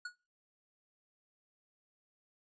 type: tone with exponential decay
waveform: square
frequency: 1456 Hz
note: F#6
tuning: 28 cents flat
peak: -37 dBFS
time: 0.05-0.16 s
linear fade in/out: 5 ms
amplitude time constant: 22 ms
effects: noise-tail reverb RT60 0.4 s tail -26 dB re dry + resampled to 16000 Hz